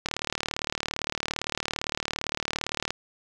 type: click train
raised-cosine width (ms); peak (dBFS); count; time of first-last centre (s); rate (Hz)
0.2; -10; 108; 0.06-2.906; 37.6
effects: none